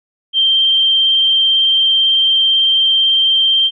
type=tone with vibrato; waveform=sine; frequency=3151 Hz; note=G7; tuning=8 cents sharp; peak=-9 dBFS; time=0.33-3.71 s; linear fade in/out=50 ms; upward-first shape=sine; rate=18 Hz; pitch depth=12 cents each way; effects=none